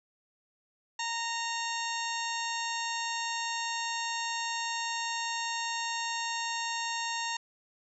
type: harmonic tone with a mistuned harmonic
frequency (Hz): 925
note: A#5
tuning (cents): -14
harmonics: 1 / 2 / 3 / 4 / 5 / 6 / 7 / 8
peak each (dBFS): -35 / -38 / -40 / -41 / -42 / -43 / -43 / -44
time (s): 0.99-7.37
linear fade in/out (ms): 5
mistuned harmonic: 5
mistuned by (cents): -94
effects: none